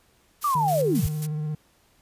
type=noise with tremolo; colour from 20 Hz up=blue; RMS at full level=-34 dBFS; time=0.41-1.27 s; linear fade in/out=20 ms; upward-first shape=square; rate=3.7 Hz; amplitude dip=70%
type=linear sweep; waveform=sine; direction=down; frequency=1218 to 55.7 Hz; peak=-20 dBFS; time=0.44-1.07 s; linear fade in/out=5 ms
type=tone with vibrato; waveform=triangle; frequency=152.4 Hz; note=D#3; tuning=36 cents flat; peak=-24 dBFS; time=0.55-1.55 s; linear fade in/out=5 ms; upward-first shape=sine; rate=17 Hz; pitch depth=26 cents each way
effects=pink hiss -62 dBFS RMS until 2.01 s + resampled to 32000 Hz